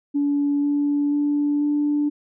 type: tone with pitch steps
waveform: sine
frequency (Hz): 286.5 / 288.8 / 291.2 / 293.5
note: D4 / D4 / D4 / D4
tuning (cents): -43 / -29 / -15 / -1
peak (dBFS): -17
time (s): 0.14-2.1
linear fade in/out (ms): 20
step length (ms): 490
effects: tanh soft clip ceiling -13 dBFS